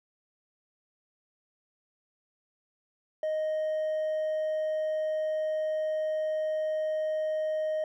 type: tone with hard clipping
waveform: sine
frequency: 622.3 Hz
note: D#5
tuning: in tune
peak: -28 dBFS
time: 3.23-7.84 s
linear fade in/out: 2 ms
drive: 2 dB
effects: none